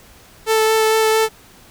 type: tone with vibrato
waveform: sawtooth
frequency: 440 Hz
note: A4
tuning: in tune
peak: -9 dBFS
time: 0.46-1.29 s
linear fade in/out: 50 ms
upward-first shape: sine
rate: 4.4 Hz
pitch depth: 10 cents each way
effects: pink hiss -46 dBFS RMS until 1.7 s